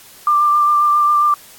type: tone with vibrato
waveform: sine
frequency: 1186 Hz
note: D6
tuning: 17 cents sharp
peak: -10 dBFS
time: 0.27-1.34 s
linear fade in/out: 2 ms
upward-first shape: sine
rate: 7.4 Hz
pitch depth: 18 cents each way
effects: white hiss -42 dBFS RMS until 1.58 s + AAC 64 kbps